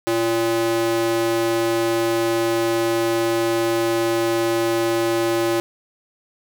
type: tone with high-pass filter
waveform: square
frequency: 114.7 Hz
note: A#2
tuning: 28 cents flat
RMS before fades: -20 dBFS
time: 0.07-5.6 s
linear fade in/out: 0 ms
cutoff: 370 Hz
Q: 1.9
effects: none